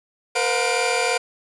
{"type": "tone cluster", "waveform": "sawtooth", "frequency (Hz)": [467.1, 510, 718, 2369], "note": ["A#4", "C5", "F5", "D7"], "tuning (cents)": [3, -44, 48, 14], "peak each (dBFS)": -21, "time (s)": [0.35, 1.18], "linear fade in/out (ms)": 10, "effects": ["resampled to 24000 Hz", "8-bit"]}